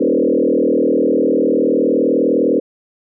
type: tone with frequency modulation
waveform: sine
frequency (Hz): 383.2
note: G4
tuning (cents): -39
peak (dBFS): -11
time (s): 0-2.6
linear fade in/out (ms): 10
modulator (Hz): 39.7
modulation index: 3.5
effects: none